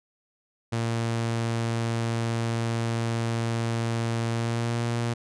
sawtooth tone with pitch glide, 115.3 to 117.72 Hz, A#2 to A#2, -19 to +17 cents, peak -21 dBFS, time 0.72-5.14 s, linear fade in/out 10 ms, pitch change +36 cents, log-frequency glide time 4.31-4.77 s, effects resampled to 22050 Hz

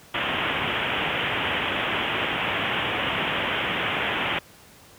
white low-pass noise, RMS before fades -26 dBFS, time 0.14-4.39 s, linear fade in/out 5 ms, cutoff 3300 Hz, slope 96 dB/octave, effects pink hiss -50 dBFS RMS until 4.98 s + high-pass 80 Hz 12 dB/octave

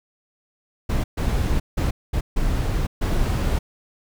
brown noise bursts at uneven times, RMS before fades -21 dBFS, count 6, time 0.89-1.04 / 1.17-1.6 / 1.77-1.91 / 2.13-2.21 / 2.36-2.87 / 3.01-3.59 s, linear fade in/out 10 ms, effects none

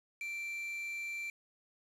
triangle tone with quantisation, 2349 Hz, D7, in tune, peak -36 dBFS, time 0.21-1.3 s, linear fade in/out 2 ms, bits 8, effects low-pass 11000 Hz 12 dB/octave

